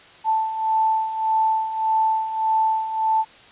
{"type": "beating tone pair", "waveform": "sine", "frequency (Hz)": [880, 881.7], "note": ["A5", "A5"], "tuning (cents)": [0, 3], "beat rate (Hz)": 1.7, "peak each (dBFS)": [-25, -19], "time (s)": [0.24, 3.25], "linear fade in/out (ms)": 50, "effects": ["white hiss -47 dBFS RMS until 3.51 s", "resampled to 8000 Hz"]}